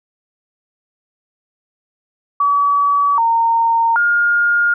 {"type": "tone with pitch steps", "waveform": "sine", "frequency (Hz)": [1141, 919, 1418], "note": ["C#6", "A#5", "F6"], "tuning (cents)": [50, -25, 26], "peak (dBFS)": -11, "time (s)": [2.4, 4.74], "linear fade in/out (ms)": 5, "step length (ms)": 780, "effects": []}